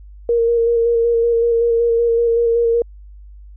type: tone with vibrato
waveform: sine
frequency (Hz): 466.2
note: A#4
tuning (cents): 0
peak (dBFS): -12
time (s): 0.29-2.82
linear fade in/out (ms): 2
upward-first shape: square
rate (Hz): 5.3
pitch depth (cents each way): 17
effects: added 50 Hz sine -36 dBFS peak until 3.56 s